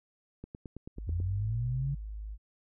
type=click train; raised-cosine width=3 ms; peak=-29 dBFS; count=8; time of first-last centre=0.44-1.202 s; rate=9.19 Hz
type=tone; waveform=sine; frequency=52.5 Hz; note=G#1; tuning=19 cents sharp; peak=-37 dBFS; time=0.96-2.38 s; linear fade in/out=50 ms
type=linear sweep; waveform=sine; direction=up; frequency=79.3 to 142.4 Hz; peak=-29 dBFS; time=1.07-1.95 s; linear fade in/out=10 ms
effects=none